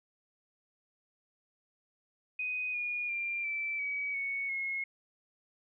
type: tone with pitch steps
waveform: sine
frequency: 2498 / 2440 / 2382 / 2327 / 2272 / 2219 / 2167 Hz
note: D#7 / D#7 / D7 / D7 / C#7 / C#7 / C#7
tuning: +6 / -34 / +24 / -17 / +42 / +1 / -40 cents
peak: -32 dBFS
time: 2.39-4.84 s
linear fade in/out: 5 ms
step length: 350 ms
effects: none